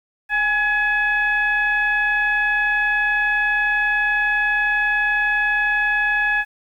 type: tone with frequency modulation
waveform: sine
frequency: 1689 Hz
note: G#6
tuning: 29 cents sharp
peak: -16 dBFS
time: 0.29-6.45 s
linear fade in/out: 50 ms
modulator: 862 Hz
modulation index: 0.72
effects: 9-bit